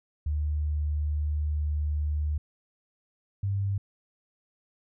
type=tone pair in turn; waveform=sine; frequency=74.9 / 98.93 Hz; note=D2 / G2; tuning=+35 / +16 cents; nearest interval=perfect fourth; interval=481 cents; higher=second; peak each=-25 dBFS; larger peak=neither; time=0.26-2.38 / 3.43-3.78 s; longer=first; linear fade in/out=5 ms; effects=none